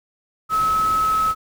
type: tone in noise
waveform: sine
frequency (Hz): 1291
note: E6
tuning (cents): -37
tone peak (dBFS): -16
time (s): 0.49-1.35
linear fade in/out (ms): 50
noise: pink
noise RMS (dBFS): -33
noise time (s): 0.49-1.35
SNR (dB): +14
effects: none